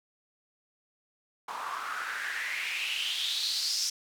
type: noise with band-pass filter sweep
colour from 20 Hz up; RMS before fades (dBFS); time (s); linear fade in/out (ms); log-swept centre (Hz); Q
white; -33; 1.48-3.9; 5; 960 to 5600; 5.4
effects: none